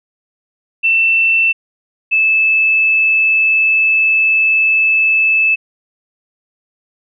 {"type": "tone pair in turn", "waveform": "sine", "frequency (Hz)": [2677, 2619], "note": ["E7", "E7"], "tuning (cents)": [26, -12], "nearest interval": "unison", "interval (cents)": 38, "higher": "first", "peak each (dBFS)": -9, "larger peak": "neither", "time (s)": [[0.83, 1.53], [2.11, 5.56]], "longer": "second", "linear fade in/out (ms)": 20, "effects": []}